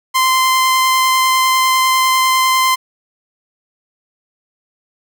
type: tone with vibrato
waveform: sawtooth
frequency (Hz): 1039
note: C6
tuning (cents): -12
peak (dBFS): -7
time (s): 0.14-2.76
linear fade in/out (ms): 20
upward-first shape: triangle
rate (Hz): 10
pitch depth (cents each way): 9
effects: none